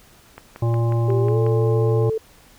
click train, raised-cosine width 0.5 ms, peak -21 dBFS, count 7, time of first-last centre 0.38-1.465 s, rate 5.53 Hz
harmonic tone, 116.54 Hz, A#2, in tune, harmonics 1 / 3 / 5 / 7 / 9, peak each -17 / -27 / -31 / -34 / -36 dBFS, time 0.62-2.1 s, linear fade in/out 5 ms
sine tone with pitch glide, 391.8 to 442.3 Hz, G4 to A4, -1 to +9 cents, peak -20 dBFS, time 1.08-2.18 s, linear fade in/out 5 ms, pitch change +210 cents, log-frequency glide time 1.21-1.38 s
effects pink hiss -51 dBFS RMS until 2.58 s

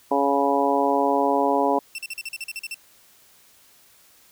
harmonic tone, 140 Hz, C#3, 18 cents sharp, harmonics 2 / 3 / 4 / 5 / 6 / 7, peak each -25 / -25 / -25 / -25 / -25 / -25 dBFS, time 0.11-1.79 s, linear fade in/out 5 ms
sawtooth tone bursts, 2689 Hz, E7, 34 cents sharp, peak -26 dBFS, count 11, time 1.95-2.744 s, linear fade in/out 2 ms, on 34 ms, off 42 ms
effects white hiss -55 dBFS RMS until 4.31 s

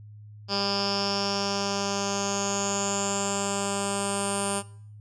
10% pulse tone with low-pass filter sweep, 199.4 Hz, G3, 30 cents sharp, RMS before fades -28 dBFS, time 0.48-4.63 s, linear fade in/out 50 ms, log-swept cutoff 4900 to 9100 Hz, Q 9.6, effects noise-tail reverb RT60 0.6 s tail -20 dB re dry + added 105 Hz sine -43 dBFS peak until 5 s

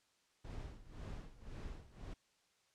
brown noise with tremolo, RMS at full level -45 dBFS, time 0.44-2.14 s, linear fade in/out 10 ms, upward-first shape sine, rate 1.9 Hz, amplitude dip 85%, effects white hiss -75 dBFS RMS until 2.74 s + low-pass 7000 Hz 12 dB/octave

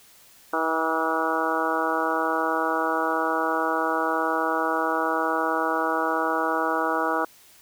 harmonic tone with a mistuned harmonic, 161 Hz, E3, 41 cents flat, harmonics 2 / 3 / 4 / 5 / 6 / 7 / 8 / 9, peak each -30 / -30 / -30 / -30 / -30 / -30 / -30 / -30 dBFS, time 0.53-7.25 s, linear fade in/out 5 ms, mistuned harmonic 7, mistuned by +33 cents, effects white hiss -53 dBFS RMS until 7.61 s

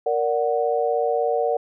sine chord, Bb augmented, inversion none, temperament equal with one note detuned, 466.2 / 582.6 / 740 Hz, Bb4 / D5 / F#5, 0 / -14 / 0 cents, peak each -22 / -24 / -24 dBFS, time 0.06-1.57 s, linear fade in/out 5 ms, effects none

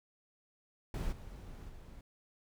brown noise with level steps, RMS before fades -36 / -48 / -51 dBFS, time 0.94-2.01 s, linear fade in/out 2 ms, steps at 1.11 / 1.68 s, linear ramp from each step 20 ms, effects none

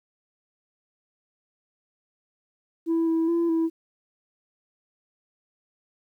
sine tone with pitch steps, 329.9 / 326.6 / 337.9 / 327.1 Hz, E4 / E4 / E4 / E4, +1 / -16 / +43 / -13 cents, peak -18 dBFS, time 2.86-3.7 s, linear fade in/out 50 ms, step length 210 ms, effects tanh soft clip ceiling -19 dBFS + 10-bit

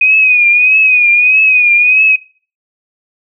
sine tone with vibrato, 2489 Hz, D#7, in tune, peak -5 dBFS, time 0.01-2.16 s, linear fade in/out 5 ms, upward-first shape triangle, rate 1.6 Hz, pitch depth 77 cents each way, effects noise-tail reverb RT60 0.4 s tail -21 dB re dry

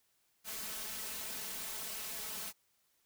white noise with comb filter, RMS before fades -42 dBFS, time 0.44-2.53 s, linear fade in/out 50 ms, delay 4.6 ms, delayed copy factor +0.8, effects white hiss -75 dBFS RMS until 3.05 s

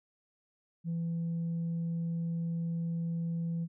sine tone, 167.4 Hz, E3, 27 cents sharp, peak -29 dBFS, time 0.84-3.68 s, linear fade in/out 50 ms, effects tanh soft clip ceiling -29 dBFS

